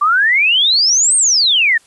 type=exponential two-way sweep; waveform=sine; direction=up then down; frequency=1144 to 8780 to 1750 Hz; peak=-9 dBFS; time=0.01-1.78 s; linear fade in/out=10 ms; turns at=1.16 s; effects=white hiss -50 dBFS RMS until 1.86 s + resampled to 24000 Hz